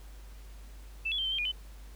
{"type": "tone with pitch steps", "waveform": "sine", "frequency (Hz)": [2647, 3389, 3141, 3087, 3166, 2440, 3034], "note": ["E7", "G#7", "G7", "G7", "G7", "D#7", "F#7"], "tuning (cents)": [7, 34, 3, -27, 17, -34, 43], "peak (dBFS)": -29, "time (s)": [1.05, 1.519], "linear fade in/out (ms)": 10, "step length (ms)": 67, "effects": ["added 50 Hz sine -45 dBFS peak until 1.95 s", "pink hiss -58 dBFS RMS until 1.95 s"]}